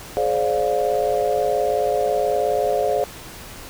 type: chord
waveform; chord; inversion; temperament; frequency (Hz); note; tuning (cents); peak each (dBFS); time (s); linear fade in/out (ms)
sine; D half-diminished seventh; second; just; 422.9 / 528.6 / 587.3 / 704.8; Ab4 / C5 / D5 / F5; +31 / +18 / 0 / +16; -23; 0.17-3.04; 0
effects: pink hiss -38 dBFS RMS until 3.69 s